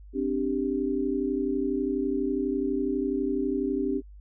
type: chord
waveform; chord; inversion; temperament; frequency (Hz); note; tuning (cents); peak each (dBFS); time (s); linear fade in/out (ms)
sine; C suspended second; none; equal; 261.6 / 293.7 / 392; C4 / D4 / G4; 0 / 0 / 0; -29; 0.13-4.02; 50
effects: added 50 Hz sine -44 dBFS peak until 4.2 s